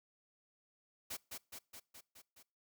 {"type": "noise with echo", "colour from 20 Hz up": "white", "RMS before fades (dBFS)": -43, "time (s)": [1.1, 1.17], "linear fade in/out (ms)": 10, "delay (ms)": 210, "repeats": 6, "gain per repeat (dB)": -3, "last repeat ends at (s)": 2.43, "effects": ["noise-tail reverb RT60 0.4 s tail -25 dB re dry"]}